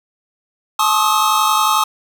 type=tone cluster; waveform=square; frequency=864 / 1078 / 1228 / 1279 Hz; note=A5 / C#6 / D#6 / D#6; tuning=-32 / -49 / -23 / +47 cents; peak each=-19 dBFS; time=0.79-1.84 s; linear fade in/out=5 ms; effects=7-bit